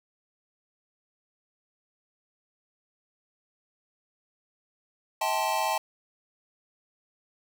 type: chord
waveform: square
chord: A minor seventh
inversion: second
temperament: equal with one note detuned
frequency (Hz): 642.7 / 784 / 880 / 1046.5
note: E5 / G5 / A5 / C6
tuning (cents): -44 / 0 / 0 / 0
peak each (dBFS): -33 / -32 / -29 / -34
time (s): 5.21-5.78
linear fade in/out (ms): 5
effects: none